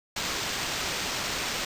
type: noise with sample-and-hold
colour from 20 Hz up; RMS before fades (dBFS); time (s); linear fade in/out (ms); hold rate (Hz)
white; -31; 0.16-1.65; 5; 11025
effects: resampled to 32000 Hz